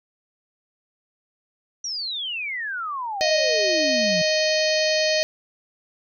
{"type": "exponential sweep", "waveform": "sine", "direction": "down", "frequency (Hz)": [5870, 166], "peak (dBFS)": -26, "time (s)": [1.84, 4.22], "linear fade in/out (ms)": 5}
{"type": "harmonic tone", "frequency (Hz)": 622.3, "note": "D#5", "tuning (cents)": 0, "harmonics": [1, 3, 4, 5, 6, 7, 8, 9, 10], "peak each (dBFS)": [-21, -28, -29, -32, -36, -25, -31, -37, -34], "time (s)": [3.21, 5.23], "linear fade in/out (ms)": 0}
{"effects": []}